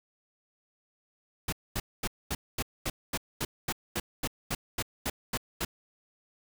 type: noise bursts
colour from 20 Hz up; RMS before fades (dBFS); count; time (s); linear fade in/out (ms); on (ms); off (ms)
pink; -31; 16; 1.48-5.65; 5; 45; 230
effects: none